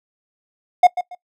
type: tone with echo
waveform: triangle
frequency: 720 Hz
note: F#5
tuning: 47 cents flat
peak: -4 dBFS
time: 0.83-0.87 s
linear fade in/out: 5 ms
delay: 140 ms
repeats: 2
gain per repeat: -13 dB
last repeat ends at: 1.15 s
effects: noise-tail reverb RT60 0.1 s tail -20 dB re dry